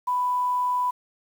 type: tone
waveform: sine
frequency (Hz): 992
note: B5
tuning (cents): +7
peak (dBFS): -21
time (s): 0.07-0.91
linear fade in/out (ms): 10
effects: 8-bit